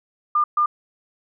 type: tone bursts at uneven times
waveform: sine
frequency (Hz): 1203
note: D6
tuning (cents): +41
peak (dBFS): -15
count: 2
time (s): 0.35-0.44 / 0.57-0.66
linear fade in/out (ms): 5
effects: none